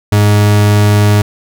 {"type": "tone", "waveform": "40% pulse", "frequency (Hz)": 103.83, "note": "G#2", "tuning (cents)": 0, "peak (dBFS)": -5, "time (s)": [0.12, 1.22], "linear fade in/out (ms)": 5, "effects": []}